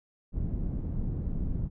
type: low-pass noise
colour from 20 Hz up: pink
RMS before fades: -31 dBFS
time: 0.32-1.7 s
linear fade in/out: 50 ms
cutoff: 180 Hz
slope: 12 dB/octave
effects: none